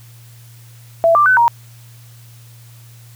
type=tone with pitch steps; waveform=sine; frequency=666 / 1181 / 1510 / 941 Hz; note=E5 / D6 / F#6 / A#5; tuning=+18 / +9 / +35 / +16 cents; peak=-8 dBFS; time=1.04-1.48 s; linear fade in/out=0 ms; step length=110 ms; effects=added 117 Hz sine -39 dBFS peak until 3.15 s + white hiss -48 dBFS RMS until 3.15 s